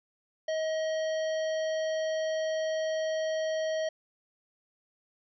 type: harmonic tone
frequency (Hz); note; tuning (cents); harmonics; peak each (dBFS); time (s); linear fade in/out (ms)
633; D#5; +30; 1 / 3 / 5 / 7 / 9; -28 / -41 / -44 / -49 / -49; 0.48-3.89; 5
effects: none